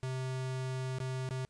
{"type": "tone with dropouts", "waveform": "square", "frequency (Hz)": 130, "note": "C3", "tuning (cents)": -11, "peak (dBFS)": -35, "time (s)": [0.03, 1.45], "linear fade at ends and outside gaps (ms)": 0, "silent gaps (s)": [[0.985, 1.002], [1.29, 1.308]], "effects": ["pink hiss -75 dBFS RMS until 1.49 s", "resampled to 22050 Hz"]}